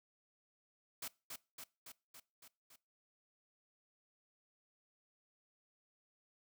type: noise with echo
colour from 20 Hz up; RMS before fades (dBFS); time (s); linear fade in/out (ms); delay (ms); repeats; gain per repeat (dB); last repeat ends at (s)
white; -44; 1.02-1.08; 5; 280; 6; -3; 2.76
effects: noise-tail reverb RT60 0.3 s tail -22 dB re dry